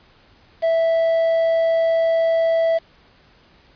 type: tone with quantisation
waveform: triangle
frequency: 658 Hz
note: E5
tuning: 3 cents flat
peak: -13 dBFS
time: 0.62-2.79 s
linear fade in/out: 20 ms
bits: 6
effects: pink hiss -53 dBFS RMS until 3.75 s + resampled to 11025 Hz